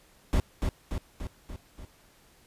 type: noise with echo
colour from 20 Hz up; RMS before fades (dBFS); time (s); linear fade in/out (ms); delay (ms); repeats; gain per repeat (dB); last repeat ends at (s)
brown; -23; 0.33-0.4; 0; 290; 5; -4; 1.85
effects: pink hiss -60 dBFS RMS until 2.46 s + resampled to 32000 Hz